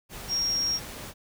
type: tone in noise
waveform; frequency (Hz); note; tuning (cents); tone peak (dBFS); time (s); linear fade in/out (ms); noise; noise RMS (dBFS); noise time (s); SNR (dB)
sine; 5588; F8; 0; -24; 0.28-0.8; 50; pink; -40; 0.09-1.14; +13
effects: none